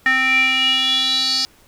square tone with band-pass filter sweep, 261.6 Hz, C4, in tune, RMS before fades -17 dBFS, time 0.06-1.45 s, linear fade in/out 0 ms, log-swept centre 1900 to 4800 Hz, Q 8.1, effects pink hiss -52 dBFS RMS until 1.67 s

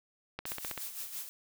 click train, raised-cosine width 0.3 ms, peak -21 dBFS, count 7, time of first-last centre 0.39-0.777 s, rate 15.5 Hz
blue noise with tremolo, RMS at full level -39 dBFS, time 0.46-1.29 s, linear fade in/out 0 ms, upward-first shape sine, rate 5.9 Hz, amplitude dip 60%
effects none

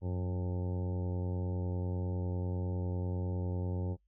harmonic tone with a mistuned harmonic, 90 Hz, F#2, 47 cents flat, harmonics 1 / 2 / 3 / 4 / 5 / 6 / 7 / 8 / 9 / 10, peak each -33 / -40 / -45 / -45 / -46 / -48 / -59 / -61 / -55 / -57 dBFS, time 0.01-3.97 s, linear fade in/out 50 ms, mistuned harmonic 1, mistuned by +32 cents, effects noise-tail reverb RT60 0.1 s tail -24 dB re dry + added 50 Hz sine -70 dBFS peak until 4.07 s

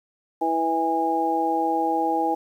harmonic tone, 163.6 Hz, E3, 13 cents flat, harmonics 2 / 3 / 4 / 5, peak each -26 / -29 / -31 / -22 dBFS, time 0.41-2.35 s, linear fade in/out 10 ms, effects 9-bit

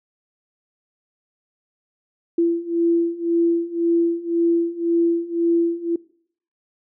sine beating tone pair, 336.8 / 338.7 Hz, E4 / E4, +37 / +47 cents, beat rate 1.9 Hz, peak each -21 / -19 dBFS, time 2.38-5.96 s, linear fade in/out 5 ms, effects noise-tail reverb RT60 0.6 s tail -22 dB re dry

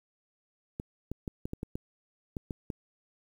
clicks, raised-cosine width 3 ms, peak -22 dBFS, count 10, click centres 0.799 / 1.116 / 1.278 / 1.455 / 1.534 / 1.631 / 1.755 / 2.368 / 2.508 / 2.702 s, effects 9-bit

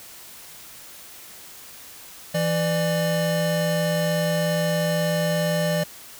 square tone pair together, 166.3 / 595.7 Hz, E3 / D5, +16 / +24 cents, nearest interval octave + minor seventh, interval 2208 cents, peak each -24 dBFS, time 2.34-5.84 s, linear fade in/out 10 ms, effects white hiss -43 dBFS RMS until 6.19 s

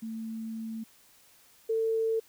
sine tone pair in turn, 223.3 / 447.8 Hz, A3 / A4, +26 / +30 cents, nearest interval octave, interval 1204 cents, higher second, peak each -34 / -25 dBFS, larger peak second, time 0.02-0.84 / 1.69-2.2 s, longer first, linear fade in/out 10 ms, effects white hiss -60 dBFS RMS until 2.28 s

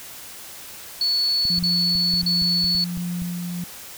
sine tone bursts, 4424 Hz, C#8, 4 cents flat, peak -18 dBFS, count 3, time 1.01-2.842 s, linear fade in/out 2 ms, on 580 ms, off 46 ms
clicks, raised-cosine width 5 ms, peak -22 dBFS, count 11, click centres 1.453 / 1.582 / 1.627 / 1.953 / 2.139 / 2.232 / 2.421 / 2.643 / 2.751 / 2.974 / 3.22 s
sine tone with tremolo, 175.6 Hz, F3, 10 cents sharp, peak -24 dBFS, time 1.5-3.64 s, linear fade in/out 2 ms, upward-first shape sine, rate 1.4 Hz, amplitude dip 25%
effects white hiss -39 dBFS RMS until 3.97 s

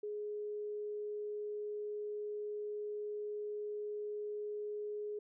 sine tone, 418.2 Hz, G#4, 12 cents sharp, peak -38 dBFS, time 0.03-5.19 s, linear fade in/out 5 ms, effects none

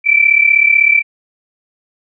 sine tone pair together, 2313 / 2349 Hz, D7 / D7, -27 / 0 cents, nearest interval unison, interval 27 cents, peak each -10 dBFS, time 0.04-1.03 s, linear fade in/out 50 ms, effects none

